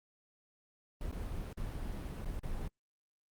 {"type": "noise with dropouts", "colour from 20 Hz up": "brown", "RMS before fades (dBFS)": -39, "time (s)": [1.01, 2.68], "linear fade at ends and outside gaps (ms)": 2, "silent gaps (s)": [[1.115, 1.125], [1.53, 1.573], [2.248, 2.256], [2.395, 2.432]], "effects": ["Opus 32 kbps"]}